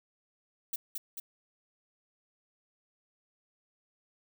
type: noise with echo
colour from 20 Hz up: violet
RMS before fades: -34 dBFS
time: 0.73-0.76 s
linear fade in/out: 5 ms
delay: 220 ms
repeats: 2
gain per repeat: -3 dB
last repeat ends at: 1.2 s
effects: none

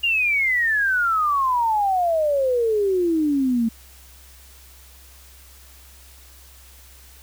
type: exponential sweep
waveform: sine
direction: down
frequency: 2841 to 222.2 Hz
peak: -17 dBFS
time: 0.03-3.69 s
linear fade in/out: 10 ms
effects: added 65 Hz sine -47 dBFS peak until 7.22 s + white hiss -49 dBFS RMS until 7.22 s

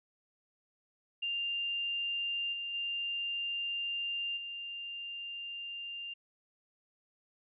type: tone with level steps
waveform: sine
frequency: 2794 Hz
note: F7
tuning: in tune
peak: -32 / -36 / -33 / -39 dBFS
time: 1.22-6.14 s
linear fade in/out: 10 ms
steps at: 2.52 / 2.73 / 4.36 s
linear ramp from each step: 20 ms
effects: none

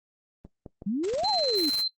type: clicks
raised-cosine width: 2 ms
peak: -27 dBFS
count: 5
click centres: 0.45 / 0.662 / 0.821 / 1.138 / 1.235 s
type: exponential two-way sweep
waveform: sine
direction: up then down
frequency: 185 to 881 to 270.3 Hz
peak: -25 dBFS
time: 0.86-1.7 s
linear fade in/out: 10 ms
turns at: 1.29 s
type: noise with tremolo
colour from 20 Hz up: white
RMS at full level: -37 dBFS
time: 1.03-1.83 s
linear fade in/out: 10 ms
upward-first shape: square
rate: 20 Hz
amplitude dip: 70%
type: tone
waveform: sine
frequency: 4101 Hz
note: C8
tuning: 36 cents flat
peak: -25 dBFS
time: 1.24-1.88 s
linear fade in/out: 5 ms
effects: noise-tail reverb RT60 0.1 s tail -19 dB re dry + Opus 24 kbps

